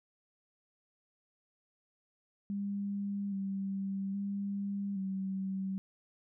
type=tone with pitch steps; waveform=sine; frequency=200.7 / 195 / 199.8 / 191.8 Hz; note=G3 / G3 / G3 / G3; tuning=+41 / -9 / +33 / -37 cents; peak=-33 dBFS; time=2.5-5.78 s; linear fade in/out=0 ms; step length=820 ms; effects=none